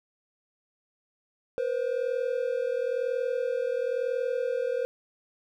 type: tone pair together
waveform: triangle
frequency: 479 / 520 Hz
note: A#4 / C5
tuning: +47 / -11 cents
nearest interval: minor second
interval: 142 cents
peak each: -27 dBFS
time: 1.58-4.85 s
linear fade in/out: 0 ms
effects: none